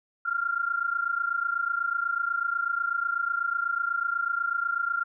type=tone pair together; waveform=sine; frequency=1376 / 1404.1 Hz; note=F6 / F6; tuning=-26 / +9 cents; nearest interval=unison; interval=35 cents; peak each=-28 dBFS; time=0.25-5.04 s; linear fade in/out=10 ms; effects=none